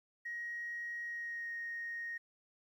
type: tone with pitch glide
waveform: sine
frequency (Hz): 1889 to 1864.1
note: A#6 to A#6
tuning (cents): +22 to -1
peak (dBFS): -38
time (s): 0.25-2.18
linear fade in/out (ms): 10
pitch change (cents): -23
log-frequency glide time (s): 1.03-1.52
effects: tanh soft clip ceiling -34 dBFS + 12-bit